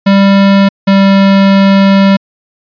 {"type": "tone pair in turn", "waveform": "square", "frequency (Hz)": [197, 195.75], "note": ["G3", "G3"], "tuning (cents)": [9, -2], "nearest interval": "unison", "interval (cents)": 11, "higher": "first", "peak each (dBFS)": -4, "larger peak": "neither", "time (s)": [[0.06, 0.69], [0.87, 2.17]], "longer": "second", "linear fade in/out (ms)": 10, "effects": ["resampled to 11025 Hz"]}